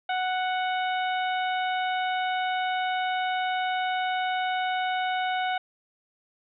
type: harmonic tone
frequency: 740 Hz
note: F#5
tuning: in tune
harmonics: 1 / 2 / 3 / 4 / 5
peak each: -26 / -32 / -36 / -38 / -40 dBFS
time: 0.09-5.58 s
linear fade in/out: 5 ms
effects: none